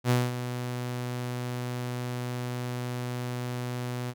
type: tone with ADSR envelope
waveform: sawtooth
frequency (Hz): 123.47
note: B2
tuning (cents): 0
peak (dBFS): -16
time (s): 0.04-4.14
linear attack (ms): 62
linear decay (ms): 210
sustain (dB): -11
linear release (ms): 49
effects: none